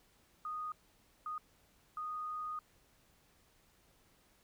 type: tone bursts at uneven times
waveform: sine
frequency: 1238 Hz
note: D#6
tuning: 9 cents flat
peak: -38 dBFS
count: 3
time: 0.45-0.72 / 1.26-1.38 / 1.97-2.59 s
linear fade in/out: 2 ms
effects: pink hiss -69 dBFS RMS until 4.43 s